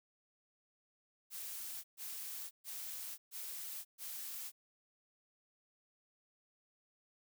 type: noise bursts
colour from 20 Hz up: blue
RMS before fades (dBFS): -45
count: 5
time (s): 1.3-4.52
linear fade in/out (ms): 50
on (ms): 540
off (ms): 130
effects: none